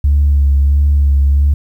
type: tone with vibrato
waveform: sine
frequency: 70.8 Hz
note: C#2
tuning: 37 cents sharp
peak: -6 dBFS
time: 0.04-1.54 s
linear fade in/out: 5 ms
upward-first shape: sine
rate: 1.5 Hz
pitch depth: 31 cents each way
effects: tanh soft clip ceiling -4 dBFS + 8-bit

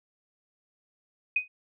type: tone with exponential decay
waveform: sine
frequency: 2500 Hz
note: D#7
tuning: 8 cents sharp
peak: -19 dBFS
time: 1.36-1.48 s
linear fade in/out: 5 ms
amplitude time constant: 26 ms
effects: none

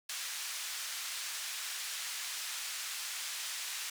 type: band-pass noise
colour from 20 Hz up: white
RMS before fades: -40 dBFS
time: 0.09-3.9 s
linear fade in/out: 5 ms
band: 1400 to 7900 Hz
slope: 12 dB/octave
effects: none

